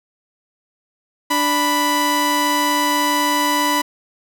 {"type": "tone pair together", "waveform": "sawtooth", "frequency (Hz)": [293.9, 987.8], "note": ["D4", "B5"], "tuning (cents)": [1, 0], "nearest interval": "octave + major sixth", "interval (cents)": 2099, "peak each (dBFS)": [-17, -13], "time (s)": [1.3, 3.82], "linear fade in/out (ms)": 10, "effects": []}